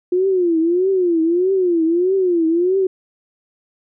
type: tone with vibrato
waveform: sine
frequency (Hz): 352.9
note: F4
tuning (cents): +18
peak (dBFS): -13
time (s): 0.12-2.87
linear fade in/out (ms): 5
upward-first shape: triangle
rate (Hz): 1.6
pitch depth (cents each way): 180
effects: none